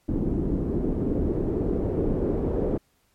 pink noise with low-pass filter sweep, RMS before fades -25 dBFS, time 0.08-2.78 s, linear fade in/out 10 ms, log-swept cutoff 300 to 450 Hz, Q 2.4, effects pink hiss -67 dBFS RMS until 3.14 s + MP3 64 kbps

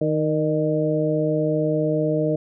harmonic tone with a mistuned harmonic, 155.4 Hz, D#3, 2 cents flat, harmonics 1 / 2 / 3 / 4, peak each -24 / -24 / -24 / -24 dBFS, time 0.01-2.36 s, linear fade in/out 5 ms, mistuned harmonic 4, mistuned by -31 cents, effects none

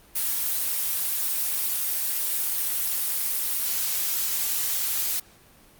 blue noise, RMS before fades -26 dBFS, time 0.15-5.2 s, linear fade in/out 10 ms, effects pink hiss -54 dBFS RMS until 5.79 s + Opus 32 kbps

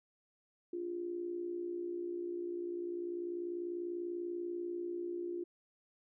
sine tone with amplitude modulation, 349 Hz, F4, 1 cent flat, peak -34 dBFS, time 0.73-5.44 s, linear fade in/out 5 ms, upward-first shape sine, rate 60.3 Hz, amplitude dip 60%, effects none

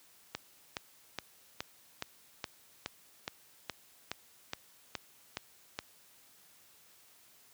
click train, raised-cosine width 0.2 ms, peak -18 dBFS, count 14, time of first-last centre 0.35-5.789 s, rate 2.39 Hz, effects white hiss -62 dBFS RMS until 7.53 s + high-pass 60 Hz 12 dB/octave

